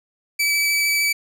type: tone with vibrato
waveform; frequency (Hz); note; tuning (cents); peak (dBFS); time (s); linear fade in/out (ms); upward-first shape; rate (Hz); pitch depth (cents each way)
sawtooth; 2300; D7; -37; -14; 0.39-1.13; 10; square; 13; 8
effects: none